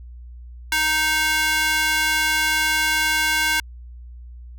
square tone with high-pass filter, 311.1 Hz, D#4, in tune, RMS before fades -20 dBFS, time 0.72-3.6 s, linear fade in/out 2 ms, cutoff 1600 Hz, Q 1.5, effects added 60 Hz sine -36 dBFS peak until 4.58 s

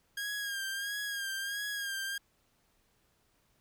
sawtooth tone with vibrato, 1622 Hz, G#6, 41 cents flat, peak -31 dBFS, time 0.17-2.18 s, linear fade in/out 5 ms, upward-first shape sine, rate 1.5 Hz, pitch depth 50 cents each way, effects pink hiss -72 dBFS RMS until 3.6 s

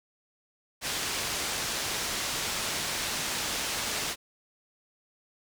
white low-pass noise, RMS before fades -32 dBFS, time 0.81-4.16 s, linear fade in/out 50 ms, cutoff 6800 Hz, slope 12 dB/octave, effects none

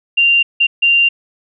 sine tone bursts at uneven times, 2779 Hz, F7, 9 cents flat, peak -8 dBFS, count 3, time 0.17-0.43 / 0.6-0.67 / 0.82-1.09 s, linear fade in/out 10 ms, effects none

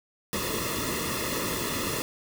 pink noise with comb filter, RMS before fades -30 dBFS, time 0.33-2.02 s, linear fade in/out 0 ms, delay 1.3 ms, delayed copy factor -0.85, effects none

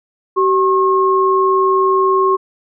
sine tone pair together, 381.8 / 1079.9 Hz, G4 / C#6, -46 / -46 cents, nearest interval octave + tritone, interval 1800 cents, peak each -13 dBFS, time 0.36-2.37 s, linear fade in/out 20 ms, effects none

